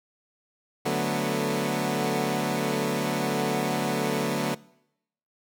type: chord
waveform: 15% pulse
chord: B minor seventh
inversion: first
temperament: equal with one note detuned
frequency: 146.83 / 185 / 221 / 246.9 Hz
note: D3 / F#3 / A3 / B3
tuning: 0 / 0 / +8 / 0 cents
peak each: -24 dBFS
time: 0.85-4.55 s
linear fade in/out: 10 ms
effects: noise-tail reverb RT60 0.8 s tail -22 dB re dry